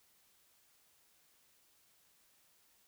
silence, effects white hiss -70 dBFS RMS until 2.87 s

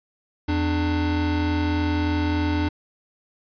square tone pair together, 84.6 / 297.2 Hz, E2 / D4, +45 / +21 cents, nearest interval octave + minor seventh, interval 2176 cents, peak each -24 dBFS, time 0.48-2.69 s, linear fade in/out 10 ms, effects resampled to 11025 Hz

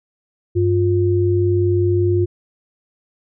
sine tone pair together, 98 / 352.8 Hz, G2 / F4, 0 / +18 cents, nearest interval octave + minor seventh, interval 2218 cents, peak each -16 dBFS, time 0.55-2.26 s, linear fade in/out 20 ms, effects none

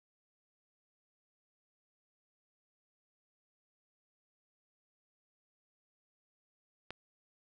click, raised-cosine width 0.3 ms, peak -25 dBFS, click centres 6.906 s, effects none

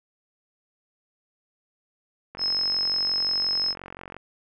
click train, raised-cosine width 0.5 ms, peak -23 dBFS, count 84, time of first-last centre 2.35-4.166 s, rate 45.7 Hz
sine tone, 5170 Hz, E8, 34 cents flat, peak -22 dBFS, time 2.38-3.75 s, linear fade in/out 50 ms
effects none

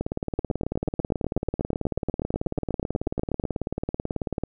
two click trains, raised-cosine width 2 ms, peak -12 / -13 dBFS, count 26 / 82, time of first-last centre 0.39-3.439 / 0.01-4.436 s, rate 8.2 / 18.3 Hz, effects none

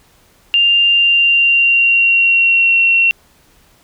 sine tone with pitch glide, 2794 to 2727 Hz, F7 to F7, 0 to -42 cents, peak -8 dBFS, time 0.54-3.11 s, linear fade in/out 0 ms, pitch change -42 cents, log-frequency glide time 0.85-2.79 s, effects pink hiss -51 dBFS RMS until 3.83 s

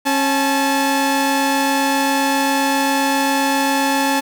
sawtooth tone pair together, 272.5 / 865 Hz, C#4 / A5, -29 / -30 cents, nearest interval octave + minor sixth, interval 1999 cents, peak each -14 dBFS, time 0.05-4.21 s, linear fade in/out 20 ms, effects 7-bit

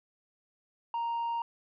sine tone, 932.3 Hz, A#5, in tune, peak -27 dBFS, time 0.94-1.42 s, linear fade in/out 2 ms, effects tanh soft clip ceiling -29 dBFS

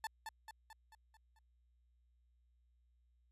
30% pulse tone with echo, 880 Hz, A5, in tune, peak -36 dBFS, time 0.04-0.07 s, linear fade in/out 2 ms, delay 220 ms, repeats 6, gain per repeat -5 dB, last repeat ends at 1.39 s, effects added 60 Hz sine -70 dBFS peak until 3.31 s + resampled to 32000 Hz

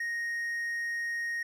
triangle tone, 1867 Hz, A#6, 2 cents sharp, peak -29 dBFS, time 0-1.43 s, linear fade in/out 5 ms, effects none

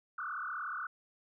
sine tone with frequency modulation, 1328 Hz, E6, 12 cents sharp, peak -36 dBFS, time 0.18-0.87 s, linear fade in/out 5 ms, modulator 36.8 Hz, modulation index 4.9, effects none

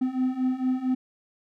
triangle beating tone pair, 254.1 / 258.5 Hz, B3 / C4, +49 / -21 cents, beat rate 4.4 Hz, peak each -26 / -23 dBFS, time 0.01-0.95 s, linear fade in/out 10 ms, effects none

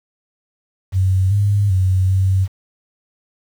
sine tone with pitch steps, 94.3 / 101.6 / 93.6 / 95.1 Hz, F#2 / G#2 / F#2 / F#2, +33 / -38 / +20 / +48 cents, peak -12 dBFS, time 0.92-2.48 s, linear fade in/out 50 ms, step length 390 ms, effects 7-bit

